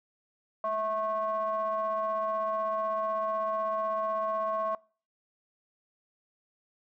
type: ring-modulated tone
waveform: triangle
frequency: 220 Hz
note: A3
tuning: in tune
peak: -23 dBFS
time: 0.64-4.75 s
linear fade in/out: 2 ms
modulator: 872 Hz
effects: noise-tail reverb RT60 0.4 s tail -23 dB re dry